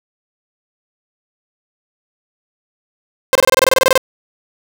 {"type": "tone bursts", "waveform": "sawtooth", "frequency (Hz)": 523.3, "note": "C5", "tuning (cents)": 0, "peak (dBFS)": -4, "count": 14, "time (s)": [3.33, 3.977], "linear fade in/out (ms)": 0, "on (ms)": 23, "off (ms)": 25, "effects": []}